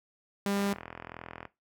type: tone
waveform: sawtooth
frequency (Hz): 200.1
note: G3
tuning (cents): +36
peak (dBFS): -24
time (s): 0.46-0.73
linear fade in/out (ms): 0
type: click train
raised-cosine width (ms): 0.5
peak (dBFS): -25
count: 38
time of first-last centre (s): 0.57-1.453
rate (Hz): 41.9
effects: noise-tail reverb RT60 0.2 s tail -17 dB re dry + high-pass 60 Hz 12 dB/octave